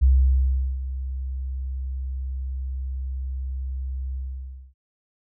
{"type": "tone with ADSR envelope", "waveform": "sine", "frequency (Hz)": 65.41, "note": "C2", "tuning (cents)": 0, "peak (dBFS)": -12, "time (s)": [0.01, 4.74], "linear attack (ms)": 21, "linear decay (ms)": 750, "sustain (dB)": -14, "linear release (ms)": 590, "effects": []}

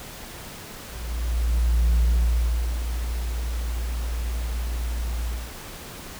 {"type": "tone with ADSR envelope", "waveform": "sine", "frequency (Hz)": 58.27, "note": "A#1", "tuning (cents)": 0, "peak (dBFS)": -13, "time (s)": [0.86, 5.54], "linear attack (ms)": 1100, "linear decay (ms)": 810, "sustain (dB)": -11, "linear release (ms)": 250, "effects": ["tanh soft clip ceiling -15 dBFS", "pink hiss -39 dBFS RMS until 6.19 s"]}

